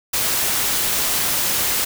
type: noise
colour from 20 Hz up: white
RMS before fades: -20 dBFS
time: 0.13-1.85 s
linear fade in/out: 10 ms
effects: none